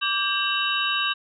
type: tone cluster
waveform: sine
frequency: 1162 / 1592 / 2723 / 2989 / 3780 Hz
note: D6 / G6 / F7 / F#7 / A#7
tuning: -19 / +26 / -44 / +17 / +23 cents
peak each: -28 dBFS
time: 0.01-1.14 s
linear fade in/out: 20 ms
effects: none